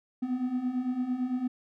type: beating tone pair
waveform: triangle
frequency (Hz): 245.4 / 254.3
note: B3 / C4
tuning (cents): -11 / -49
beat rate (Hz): 8.9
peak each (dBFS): -32 / -27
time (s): 0.22-1.48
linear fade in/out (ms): 10
effects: none